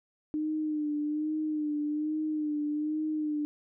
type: tone with vibrato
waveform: sine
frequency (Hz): 303.1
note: D#4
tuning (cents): -45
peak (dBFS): -28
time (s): 0.34-3.45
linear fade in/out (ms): 0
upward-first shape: sine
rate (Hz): 1.2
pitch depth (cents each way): 40
effects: none